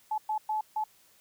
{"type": "tone bursts at uneven times", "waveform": "sine", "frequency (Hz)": 861, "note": "A5", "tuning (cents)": -38, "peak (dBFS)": -27, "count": 4, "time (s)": [[0.11, 0.18], [0.29, 0.38], [0.49, 0.61], [0.76, 0.84]], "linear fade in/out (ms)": 5, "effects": ["white hiss -62 dBFS RMS until 1.2 s"]}